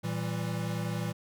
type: chord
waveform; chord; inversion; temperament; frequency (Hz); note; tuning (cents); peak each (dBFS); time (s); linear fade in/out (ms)
square; E diminished; second; equal with one note detuned; 115 / 164.81 / 196; Bb2 / E3 / G3; -23 / 0 / 0; -35 / -35 / -39; 0.03-1.13; 20
effects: none